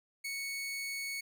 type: tone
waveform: sawtooth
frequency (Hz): 2217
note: C#7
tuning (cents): 0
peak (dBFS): -33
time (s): 0.24-1.21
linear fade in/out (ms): 10
effects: none